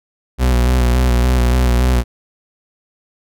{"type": "tone with vibrato", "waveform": "40% pulse", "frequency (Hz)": 61.7, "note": "B1", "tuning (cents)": -1, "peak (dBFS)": -10, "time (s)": [0.38, 2.04], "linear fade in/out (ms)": 50, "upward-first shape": "square", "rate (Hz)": 3.5, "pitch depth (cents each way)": 36, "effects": []}